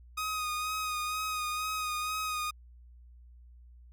sawtooth tone with vibrato, 1248 Hz, D#6, 5 cents sharp, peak -28 dBFS, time 0.17-2.51 s, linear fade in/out 10 ms, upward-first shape sine, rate 2.1 Hz, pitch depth 27 cents each way, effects added 60 Hz sine -51 dBFS peak until 3.92 s

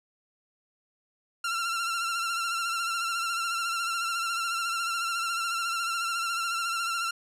sawtooth tone with vibrato, 1366 Hz, F6, 39 cents flat, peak -24 dBFS, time 1.44-7.11 s, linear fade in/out 5 ms, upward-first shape sine, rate 14 Hz, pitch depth 43 cents each way, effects low-pass 11000 Hz 12 dB/octave

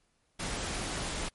pink noise, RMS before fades -35 dBFS, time 0.39-1.29 s, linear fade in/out 10 ms, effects pink hiss -73 dBFS RMS until 1.34 s + MP3 48 kbps

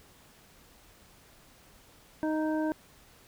harmonic tone, 311.1 Hz, D#4, in tune, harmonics 1 / 2 / 3 / 5, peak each -28 / -34 / -38 / -42 dBFS, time 2.23-2.72 s, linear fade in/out 0 ms, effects pink hiss -58 dBFS RMS until 3.27 s

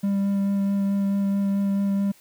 triangle tone with vibrato, 198.4 Hz, G3, 21 cents sharp, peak -18 dBFS, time 0.03-2.12 s, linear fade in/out 10 ms, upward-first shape sine, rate 4.6 Hz, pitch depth 10 cents each way, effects white hiss -55 dBFS RMS until 2.2 s

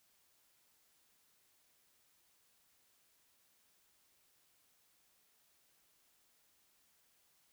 silence, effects white hiss -73 dBFS RMS until 7.52 s

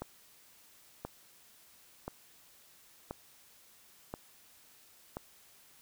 click train, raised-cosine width 1 ms, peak -24 dBFS, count 6, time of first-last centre 0.02-5.169 s, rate 0.971 Hz, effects white hiss -61 dBFS RMS until 5.81 s

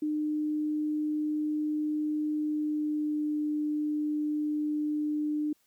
sine tone with pitch glide, 303.1 to 300.3 Hz, D#4 to D4, -45 to +39 cents, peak -27 dBFS, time 0.02-5.53 s, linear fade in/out 5 ms, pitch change -16 cents, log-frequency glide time 2.34-3.38 s, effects white hiss -70 dBFS RMS until 5.66 s

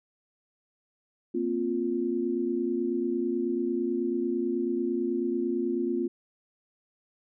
sine chord, Bb suspended second, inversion none, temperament just, 233.1 / 262.2 / 349.6 Hz, Bb3 / C4 / F4, 0 / +4 / +2 cents, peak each -32 / -31 / -28 dBFS, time 1.34-6.08 s, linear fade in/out 10 ms, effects none

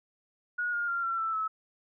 sine tone with pitch steps, 1449 / 1417.5 / 1386.8 / 1356.7 / 1327.2 / 1298.4 Hz, F#6 / F6 / F6 / E6 / E6 / E6, -37 / +25 / -13 / +49 / +11 / -27 cents, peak -28 dBFS, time 0.58-1.48 s, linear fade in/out 10 ms, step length 150 ms, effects none

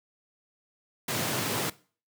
pink high-pass noise, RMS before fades -30 dBFS, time 1.08-1.7 s, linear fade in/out 5 ms, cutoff 100 Hz, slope 96 dB/octave, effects noise-tail reverb RT60 0.4 s tail -20 dB re dry

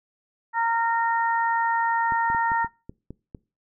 harmonic tone, 461.1 Hz, A#4, 19 cents flat, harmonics 2 / 3 / 4, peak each -22 / -29 / -28 dBFS, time 0.53-2.68 s, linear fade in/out 50 ms
clicks, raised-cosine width 3 ms, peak -24 dBFS, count 8, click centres 2.122 / 2.301 / 2.348 / 2.518 / 2.646 / 2.895 / 3.106 / 3.348 s
effects noise-tail reverb RT60 0.3 s tail -22 dB re dry

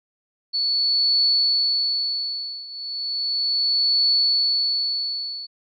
sine tone with tremolo, 4435 Hz, C#8, in tune, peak -15 dBFS, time 0.53-5.47 s, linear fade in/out 20 ms, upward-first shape triangle, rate 0.35 Hz, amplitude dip 90%, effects none

